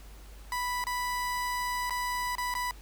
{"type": "tone with dropouts", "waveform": "30% pulse", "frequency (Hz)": 987.8, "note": "B5", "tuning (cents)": 0, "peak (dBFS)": -27, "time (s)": [0.52, 2.71], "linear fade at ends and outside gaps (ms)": 1, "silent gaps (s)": [[0.84, 0.868], [1.897, 1.906], [2.353, 2.382], [2.54, 2.551]], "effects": ["added 50 Hz sine -46 dBFS peak until 2.81 s", "pink hiss -55 dBFS RMS until 2.81 s"]}